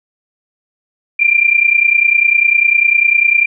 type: tone pair together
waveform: sine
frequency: 2365 / 2395 Hz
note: D7 / D7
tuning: +12 / +33 cents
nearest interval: unison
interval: 21 cents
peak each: -11 dBFS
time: 1.19-3.46 s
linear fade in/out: 10 ms
effects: none